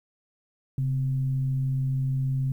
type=tone with frequency modulation; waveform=sine; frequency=133.7 Hz; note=C3; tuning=38 cents sharp; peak=-23 dBFS; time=0.78-2.52 s; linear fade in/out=2 ms; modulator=117 Hz; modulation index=0.25; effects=10-bit